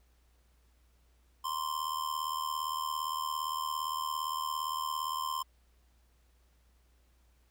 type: tone with amplitude modulation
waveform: square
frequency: 1044 Hz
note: C6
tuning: 4 cents flat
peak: -30 dBFS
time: 1.44-5.43 s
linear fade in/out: 10 ms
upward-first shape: sine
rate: 77.5 Hz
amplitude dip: 75%
effects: added 60 Hz sine -64 dBFS peak until 7.5 s + pink hiss -73 dBFS RMS until 7.5 s